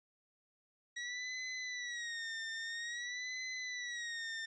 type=tone with vibrato; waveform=sawtooth; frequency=1912 Hz; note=A#6; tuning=43 cents sharp; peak=-36 dBFS; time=0.96-4.46 s; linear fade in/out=10 ms; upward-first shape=sine; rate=0.5 Hz; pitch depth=100 cents each way; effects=resampled to 16000 Hz